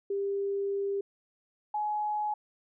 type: tone pair in turn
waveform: sine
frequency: 397.7 / 842.7 Hz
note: G4 / G#5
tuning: +25 / +25 cents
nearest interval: octave + minor second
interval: 1300 cents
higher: second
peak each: -28 / -28 dBFS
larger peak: neither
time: 0.1-1.01 / 1.74-2.34 s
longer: first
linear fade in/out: 5 ms
effects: none